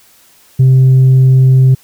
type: tone with tanh clipping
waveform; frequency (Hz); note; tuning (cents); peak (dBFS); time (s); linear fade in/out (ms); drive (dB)
sine; 130.81; C3; 0; -4; 0.59-1.75; 10; 1
effects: white hiss -46 dBFS RMS until 1.83 s